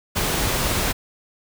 pink noise, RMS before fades -22 dBFS, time 0.15-0.93 s, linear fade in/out 20 ms, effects none

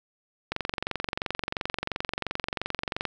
click train, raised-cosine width 0.3 ms, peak -12 dBFS, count 59, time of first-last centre 0.52-3.053 s, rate 22.9 Hz, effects none

